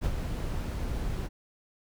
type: noise with ADSR envelope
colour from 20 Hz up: brown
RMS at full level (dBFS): -27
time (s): 0.01-1.29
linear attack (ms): 38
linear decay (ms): 52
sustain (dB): -5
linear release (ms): 37
effects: none